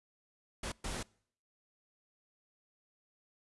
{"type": "noise bursts at uneven times", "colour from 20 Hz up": "pink", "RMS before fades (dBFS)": -39, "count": 2, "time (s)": [[0.63, 0.72], [0.84, 1.03]], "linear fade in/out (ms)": 5, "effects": ["noise-tail reverb RT60 0.6 s tail -25 dB re dry", "resampled to 24000 Hz"]}